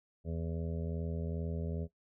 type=harmonic tone; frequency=82.41 Hz; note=E2; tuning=in tune; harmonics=1 / 2 / 3 / 5 / 6 / 7 / 8; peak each=-37 / -39 / -46 / -46 / -49 / -49 / -55 dBFS; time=0.24-1.88 s; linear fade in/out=50 ms; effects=noise-tail reverb RT60 0.1 s tail -17 dB re dry